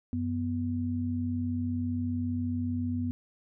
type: tone pair together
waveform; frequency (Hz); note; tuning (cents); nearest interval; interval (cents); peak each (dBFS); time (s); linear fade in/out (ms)
sine; 93.8 / 246.4; F#2 / B3; +24 / -4; octave + perfect fourth; 1672; -32 / -30; 0.13-3.11; 0
effects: none